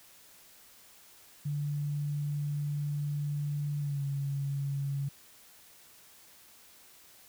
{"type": "tone with pitch glide", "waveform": "sine", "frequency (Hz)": [145.9, 139.55], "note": ["D3", "C#3"], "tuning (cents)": [-11, 12], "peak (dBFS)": -30, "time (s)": [1.45, 5.09], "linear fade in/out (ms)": 10, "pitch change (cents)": -77, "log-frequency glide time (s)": [3.79, 4.03], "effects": ["white hiss -57 dBFS RMS until 7.28 s"]}